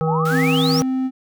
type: harmonic tone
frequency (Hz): 160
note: D#3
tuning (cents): +49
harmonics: 1 / 3 / 5 / 7 / 8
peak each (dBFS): -19 / -22 / -29 / -38 / -29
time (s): 0.01-0.82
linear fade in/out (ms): 0
type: exponential sweep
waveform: sine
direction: up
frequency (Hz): 767 to 5920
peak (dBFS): -21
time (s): 0.07-0.81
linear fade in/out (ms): 10
type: high-pass noise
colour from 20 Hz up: pink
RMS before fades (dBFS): -35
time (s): 0.25-0.82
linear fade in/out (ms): 5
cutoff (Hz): 1100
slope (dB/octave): 12
type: tone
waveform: triangle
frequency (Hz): 260.5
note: C4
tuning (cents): -7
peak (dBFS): -16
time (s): 0.3-1.11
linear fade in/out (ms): 50
effects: none